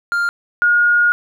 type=tone pair in turn; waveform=triangle / sine; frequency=1400 / 1432.7 Hz; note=F6 / F6; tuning=+4 / +44 cents; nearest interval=unison; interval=40 cents; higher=second; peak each=-13 / -10 dBFS; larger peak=second; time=0.12-0.29 / 0.62-1.12 s; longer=second; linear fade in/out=0 ms; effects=none